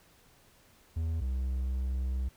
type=tone pair in turn; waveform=triangle; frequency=81.2 / 64.45 Hz; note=E2 / C2; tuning=-26 / -26 cents; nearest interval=major third; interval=400 cents; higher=first; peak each=-27 / -27 dBFS; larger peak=neither; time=0.96-1.21 / 1.21-2.29 s; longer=second; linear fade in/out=10 ms; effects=pink hiss -62 dBFS RMS until 2.36 s